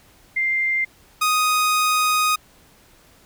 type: tone pair in turn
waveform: sine / sawtooth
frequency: 2096 / 1246.3 Hz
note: C7 / D#6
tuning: +2 / +2 cents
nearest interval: major sixth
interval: 900 cents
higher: first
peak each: -18 / -13 dBFS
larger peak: second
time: 0.36-0.85 / 1.21-2.36 s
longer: second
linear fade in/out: 10 ms
effects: pink hiss -53 dBFS RMS until 3.25 s